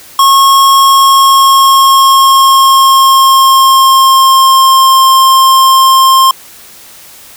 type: tone with pitch glide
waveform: square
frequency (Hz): 1089 to 1059.8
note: C#6 to C6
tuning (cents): -31 to +22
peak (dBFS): -3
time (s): 0.19-6.31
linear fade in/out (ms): 2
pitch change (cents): -47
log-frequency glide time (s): 0.73-5.08
effects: white hiss -34 dBFS RMS until 7.36 s